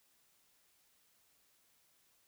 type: silence
effects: white hiss -72 dBFS RMS until 2.27 s